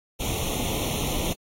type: noise with comb filter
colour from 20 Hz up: pink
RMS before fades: -28 dBFS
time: 0.19-1.34 s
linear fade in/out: 20 ms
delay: 0.31 ms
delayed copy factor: +0.9
effects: AAC 48 kbps